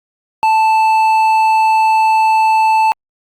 triangle tone with hard clipping, 880 Hz, A5, in tune, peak -10 dBFS, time 0.43-2.92 s, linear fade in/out 0 ms, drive 10 dB, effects Opus 48 kbps

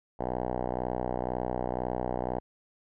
5% pulse tone with low-pass filter, 62 Hz, B1, 7 cents sharp, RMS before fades -32 dBFS, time 0.19-2.4 s, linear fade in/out 10 ms, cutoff 830 Hz, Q 2.2, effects none

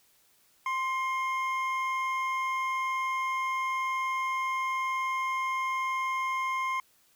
triangle tone pair together, 1046.5 / 2133 Hz, C6 / C7, 0 / +33 cents, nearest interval octave, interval 1233 cents, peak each -27 / -32 dBFS, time 0.66-6.8 s, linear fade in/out 2 ms, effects white hiss -65 dBFS RMS until 7.15 s

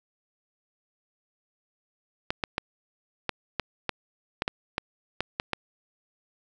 clicks, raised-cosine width 0.3 ms, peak -10 dBFS, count 12, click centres 2.305 / 2.438 / 2.581 / 3.293 / 3.597 / 3.893 / 4.421 / 4.479 / 4.781 / 5.206 / 5.399 / 5.533 s, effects none

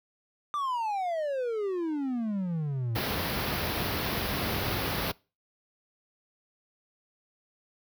triangle exponential sweep, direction down, 1200 to 109.2 Hz, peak -26 dBFS, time 0.54-2.97 s, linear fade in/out 0 ms
pink band-stop noise, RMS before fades -30 dBFS, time 2.95-5.12 s, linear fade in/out 10 ms, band 5300 to 11000 Hz, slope 48 dB/octave
effects noise-tail reverb RT60 0.3 s tail -23 dB re dry + high-pass 60 Hz 12 dB/octave

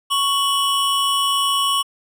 square tone pair together, 1109.7 / 2972 Hz, C#6 / F#7, +2 / +7 cents, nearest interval octave + perfect fourth, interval 1705 cents, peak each -20 dBFS, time 0.1-1.83 s, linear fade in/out 20 ms, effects resampled to 32000 Hz

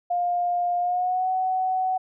sine tone with pitch glide, 706 to 748 Hz, F5 to F#5, +19 to +19 cents, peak -21 dBFS, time 0.1-1.98 s, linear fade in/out 10 ms, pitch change +100 cents, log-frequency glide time 0.79-1.29 s, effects none

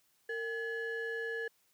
triangle ring-modulated tone, 622.3 Hz, D#5, in tune, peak -30 dBFS, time 0.29-1.48 s, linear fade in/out 5 ms, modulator 1080 Hz, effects white hiss -72 dBFS RMS until 1.73 s + high-pass 60 Hz 12 dB/octave

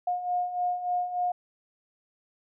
sine beating tone pair, 714 / 717.4 Hz, F5 / F5, +38 / +46 cents, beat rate 3.4 Hz, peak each -33 / -27 dBFS, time 0.07-1.32 s, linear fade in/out 5 ms, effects none

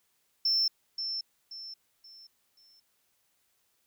sine tone with echo, 5350 Hz, E8, 25 cents sharp, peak -22 dBFS, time 0.45-0.68 s, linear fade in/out 5 ms, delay 530 ms, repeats 4, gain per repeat -9 dB, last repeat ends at 2.8 s, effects tanh soft clip ceiling -21 dBFS + white hiss -73 dBFS RMS until 3.86 s

